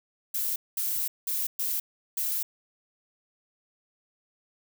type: noise bursts at uneven times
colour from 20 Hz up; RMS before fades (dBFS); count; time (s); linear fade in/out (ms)
violet; -29; 5; 0.34-0.56 / 0.77-1.08 / 1.27-1.47 / 1.59-1.8 / 2.17-2.43; 5
effects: none